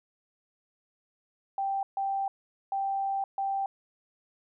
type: tone bursts at uneven times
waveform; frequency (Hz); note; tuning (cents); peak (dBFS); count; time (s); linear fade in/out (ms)
sine; 784; G5; 0; -27; 4; 1.58-1.83 / 1.97-2.28 / 2.72-3.24 / 3.38-3.66; 2
effects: none